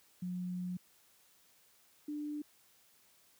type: tone pair in turn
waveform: sine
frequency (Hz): 180.2 / 296.9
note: F#3 / D4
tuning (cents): -45 / +19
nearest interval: major sixth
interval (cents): 864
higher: second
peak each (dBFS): -36 / -37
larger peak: first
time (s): 0.22-0.77 / 2.08-2.42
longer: first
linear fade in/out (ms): 5
effects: white hiss -67 dBFS RMS until 3.39 s + high-pass 60 Hz 12 dB/octave